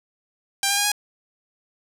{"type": "tone with pitch steps", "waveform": "5% pulse", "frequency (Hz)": [792, 804, 816.1, 828.5], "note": ["G5", "G5", "G#5", "G#5"], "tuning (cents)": [18, 44, -31, -4], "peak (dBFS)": -7, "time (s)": [0.63, 0.918], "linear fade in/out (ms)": 2, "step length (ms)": 72, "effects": ["8-bit"]}